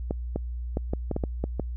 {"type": "clicks", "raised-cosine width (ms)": 2, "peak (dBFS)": -14, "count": 9, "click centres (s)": [0.109, 0.36, 0.771, 0.935, 1.113, 1.164, 1.238, 1.44, 1.597], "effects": ["added 60 Hz sine -30 dBFS peak until 1.76 s"]}